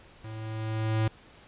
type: tone with level ramp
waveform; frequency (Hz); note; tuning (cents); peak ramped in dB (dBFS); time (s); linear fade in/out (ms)
square; 110; A2; 0; -39 to -23; 0.24-1.08; 5
effects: pink hiss -54 dBFS RMS until 1.47 s + resampled to 8000 Hz